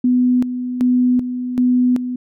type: tone with tremolo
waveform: sine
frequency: 249.2 Hz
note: B3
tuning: 16 cents sharp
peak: -11 dBFS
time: 0.04-2.16 s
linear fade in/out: 5 ms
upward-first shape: square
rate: 1.3 Hz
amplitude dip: 65%
effects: none